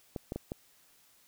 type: clicks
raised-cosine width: 2 ms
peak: -22 dBFS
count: 4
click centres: 0.162 / 0.321 / 0.36 / 0.519 s
effects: white hiss -64 dBFS RMS until 1.27 s